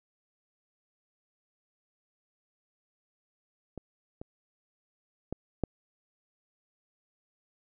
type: clicks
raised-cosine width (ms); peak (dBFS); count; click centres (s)
2; -26 / -27 / -20 / -14; 4; 3.777 / 4.215 / 5.326 / 5.637
effects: none

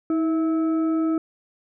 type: tone with frequency modulation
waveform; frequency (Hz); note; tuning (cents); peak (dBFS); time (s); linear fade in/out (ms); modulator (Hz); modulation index
sine; 320.3; E4; -50; -19; 0.1-1.18; 2; 980; 0.34
effects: none

